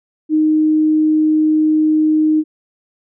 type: tone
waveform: sine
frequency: 309.8 Hz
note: D#4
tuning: 7 cents flat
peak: -10 dBFS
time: 0.29-2.44 s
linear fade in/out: 50 ms
effects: none